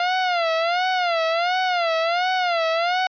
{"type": "tone with vibrato", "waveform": "sawtooth", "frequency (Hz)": 696, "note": "F5", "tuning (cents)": -6, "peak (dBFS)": -15, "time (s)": [0, 3.07], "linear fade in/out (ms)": 2, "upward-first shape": "sine", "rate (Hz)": 1.4, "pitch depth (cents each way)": 120, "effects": ["resampled to 11025 Hz"]}